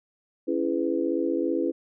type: chord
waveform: sine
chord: C# minor seventh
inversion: none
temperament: just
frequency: 277.2 / 332.6 / 415.8 / 498.9 Hz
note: C#4 / E4 / G#4 / B4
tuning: 0 / +16 / +2 / +17 cents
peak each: -29 / -26 / -31 / -30 dBFS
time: 0.47-1.72 s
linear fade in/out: 20 ms
effects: none